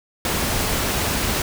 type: noise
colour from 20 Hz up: pink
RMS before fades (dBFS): -22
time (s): 0.25-1.42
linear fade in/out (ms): 2
effects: none